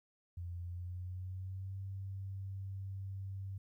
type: tone with pitch glide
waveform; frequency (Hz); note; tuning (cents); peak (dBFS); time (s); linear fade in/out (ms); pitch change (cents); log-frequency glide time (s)
sine; 87.31 to 96.88; F2 to G2; 0 to -20; -40; 0.37-3.58; 5; +180; 0.62-1.78
effects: 13-bit